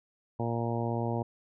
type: harmonic tone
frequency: 117 Hz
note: A#2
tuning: 7 cents sharp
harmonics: 1 / 2 / 3 / 4 / 5 / 6 / 7 / 8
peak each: -32 / -35 / -37 / -38 / -39 / -40 / -40 / -41 dBFS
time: 0.39-1.23 s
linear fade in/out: 10 ms
effects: none